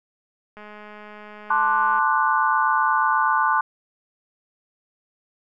click train, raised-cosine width 0.5 ms, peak -27 dBFS, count 299, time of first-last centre 0.57-1.989 s, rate 210 Hz
sine chord, D dominant seventh, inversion second, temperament equal, 880 / 1046.5 / 1174.7 / 1480 Hz, A5 / C6 / D6 / F#6, 0 / 0 / 0 / 0 cents, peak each -22 / -22 / -23 / -23 dBFS, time 1.5-3.61 s, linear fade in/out 5 ms
effects none

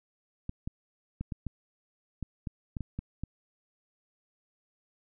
clicks, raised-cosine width 5 ms, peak -22 dBFS, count 11, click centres 0.494 / 0.675 / 1.21 / 1.322 / 1.467 / 2.227 / 2.472 / 2.768 / 2.807 / 2.99 / 3.236 s, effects none

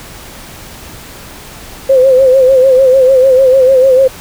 sine tone with vibrato, 523 Hz, C5, 1 cent flat, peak -3 dBFS, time 1.89-4.08 s, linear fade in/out 10 ms, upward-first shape sine, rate 6.7 Hz, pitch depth 64 cents each way, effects pink hiss -31 dBFS RMS until 4.2 s

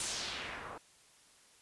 white noise with low-pass filter sweep, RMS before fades -41 dBFS, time 0-0.78 s, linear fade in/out 2 ms, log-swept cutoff 9400 to 910 Hz, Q 1.6, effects white hiss -63 dBFS RMS until 1.61 s + resampled to 24000 Hz

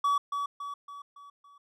triangle tone with echo, 1139 Hz, C#6, 47 cents sharp, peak -21 dBFS, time 0.04-0.18 s, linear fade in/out 5 ms, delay 280 ms, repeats 5, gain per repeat -6 dB, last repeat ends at 1.58 s, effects none

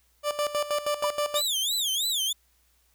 30% pulse tone with tremolo, 589 Hz, D5, 5 cents sharp, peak -21 dBFS, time 0.23-1.42 s, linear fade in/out 50 ms, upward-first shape square, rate 6.3 Hz, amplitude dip 75%
sine tone with exponential decay, 987.8 Hz, B5, in tune, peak -22 dBFS, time 1.04-1.11 s, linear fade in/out 0 ms, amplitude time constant 15 ms
sawtooth tone with vibrato, 3510 Hz, A7, 5 cents flat, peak -22 dBFS, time 1.35-2.33 s, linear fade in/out 10 ms, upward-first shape sine, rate 3.1 Hz, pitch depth 230 cents each way
effects added 60 Hz sine -67 dBFS peak until 2.94 s + white hiss -67 dBFS RMS until 2.94 s

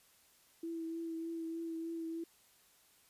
sine tone with vibrato, 329.6 Hz, E4, in tune, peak -38 dBFS, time 0.63-2.24 s, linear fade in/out 5 ms, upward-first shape triangle, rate 3.3 Hz, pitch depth 23 cents each way, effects white hiss -67 dBFS RMS until 3.09 s + resampled to 32000 Hz

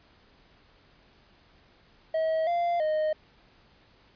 triangle tone with pitch steps, 640 / 692 / 619 Hz, D#5 / F5 / D#5, +49 / -16 / -9 cents, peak -22 dBFS, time 2.14-3.13 s, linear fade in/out 5 ms, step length 330 ms, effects pink hiss -60 dBFS RMS until 4.15 s + resampled to 11025 Hz

